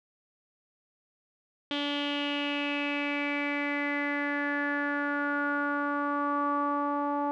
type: tone with low-pass filter sweep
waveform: sawtooth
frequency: 288 Hz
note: D4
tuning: 34 cents flat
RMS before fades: -30 dBFS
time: 1.71-7.31 s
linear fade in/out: 0 ms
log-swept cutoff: 3300 to 970 Hz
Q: 6.6
effects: none